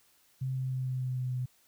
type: tone with pitch steps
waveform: sine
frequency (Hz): 131.2 / 130.37 / 129.54 / 128.72 / 127.91 / 127.1 / 126.29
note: C3 / C3 / C3 / C3 / C3 / C3 / B2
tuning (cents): +5 / -6 / -17 / -28 / -39 / -50 / +39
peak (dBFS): -30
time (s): 0.41-1.46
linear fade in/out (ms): 10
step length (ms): 150
effects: white hiss -66 dBFS RMS until 1.67 s